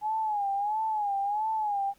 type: tone with vibrato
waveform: sine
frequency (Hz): 835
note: G#5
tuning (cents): +9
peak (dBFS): -26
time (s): 0.01-1.94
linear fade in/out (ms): 50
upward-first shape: sine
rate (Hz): 1.5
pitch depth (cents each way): 97
effects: pink hiss -64 dBFS RMS until 1.98 s